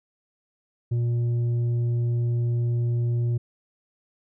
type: tone with tanh clipping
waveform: sine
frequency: 119 Hz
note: A#2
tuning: 36 cents sharp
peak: -22 dBFS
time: 0.91-3.38 s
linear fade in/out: 10 ms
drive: 5 dB
effects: none